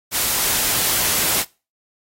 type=noise; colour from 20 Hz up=white; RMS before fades=-19 dBFS; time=0.11-1.45 s; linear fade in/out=50 ms; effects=noise-tail reverb RT60 0.3 s tail -22 dB re dry + AAC 48 kbps